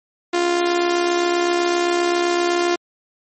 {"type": "tone with amplitude modulation", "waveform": "sawtooth", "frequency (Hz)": 349.2, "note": "F4", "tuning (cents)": 0, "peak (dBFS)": -10, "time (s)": [0.33, 2.76], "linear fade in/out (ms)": 10, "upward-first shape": "sine", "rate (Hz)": 67.7, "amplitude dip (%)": 50, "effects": ["MP3 32 kbps"]}